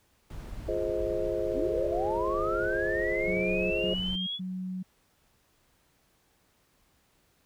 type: noise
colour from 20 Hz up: brown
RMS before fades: -40 dBFS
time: 0.3-4.16 s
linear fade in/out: 5 ms
type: chord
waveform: sine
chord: F minor seventh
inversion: none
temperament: just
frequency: 349.2 / 419.1 / 523.8 / 628.6 Hz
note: F4 / Ab4 / C5 / Eb5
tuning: 0 / +16 / +2 / +18 cents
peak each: -33 dBFS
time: 0.68-3.94 s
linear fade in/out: 5 ms
type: linear sweep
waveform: sine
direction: up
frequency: 221.1 to 3426 Hz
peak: -31 dBFS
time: 1.53-4.4 s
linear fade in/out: 50 ms
type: tone bursts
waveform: sine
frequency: 185 Hz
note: F#3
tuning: in tune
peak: -32 dBFS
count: 3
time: 3.27-4.83 s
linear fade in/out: 10 ms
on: 440 ms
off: 120 ms
effects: pink hiss -68 dBFS RMS until 7.45 s